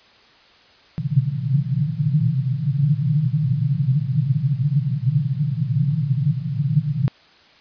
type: band-pass noise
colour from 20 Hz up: white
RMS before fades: -20 dBFS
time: 0.98-7.08 s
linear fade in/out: 0 ms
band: 120 to 160 Hz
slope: 96 dB/octave
effects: white hiss -51 dBFS RMS until 7.6 s + resampled to 11025 Hz